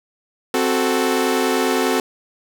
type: chord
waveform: sawtooth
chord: F# diminished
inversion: second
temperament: equal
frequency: 261.6 / 370 / 440 Hz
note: C4 / F#4 / A4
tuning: 0 / 0 / 0 cents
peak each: -17 dBFS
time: 0.54-2 s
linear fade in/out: 2 ms
effects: none